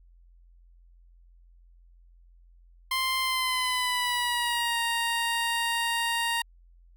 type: tone with pitch glide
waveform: 15% pulse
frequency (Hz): 1046.5 to 932.3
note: C6 to A#5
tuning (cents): 0 to 0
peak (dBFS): -19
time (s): 2.91-6.42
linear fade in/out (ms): 5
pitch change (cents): -200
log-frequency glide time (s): 3.21-4.79
effects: added 43 Hz sine -53 dBFS peak until 6.96 s